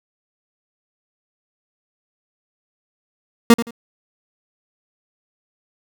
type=tone with echo; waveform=30% pulse; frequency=233.1 Hz; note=A#3; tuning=in tune; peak=-3 dBFS; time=3.5-3.54 s; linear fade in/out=2 ms; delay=84 ms; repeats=2; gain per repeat=-13 dB; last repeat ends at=3.708 s; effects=none